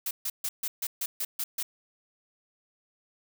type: noise bursts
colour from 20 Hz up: blue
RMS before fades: -31 dBFS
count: 9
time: 0.06-1.63 s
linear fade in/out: 5 ms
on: 50 ms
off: 140 ms
effects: none